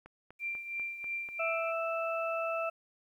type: click train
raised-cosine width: 0.5 ms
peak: -35 dBFS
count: 6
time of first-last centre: 0.06-1.289 s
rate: 4.07 Hz
type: tone with tremolo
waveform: sine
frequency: 2366 Hz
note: D7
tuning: 12 cents sharp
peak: -32 dBFS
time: 0.39-1.73 s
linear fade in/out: 50 ms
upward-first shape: triangle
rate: 3 Hz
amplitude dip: 70%
type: harmonic tone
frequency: 659.3 Hz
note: E5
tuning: in tune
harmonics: 1 / 2 / 4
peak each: -33 / -36 / -39 dBFS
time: 1.39-2.7 s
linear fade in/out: 10 ms
effects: 11-bit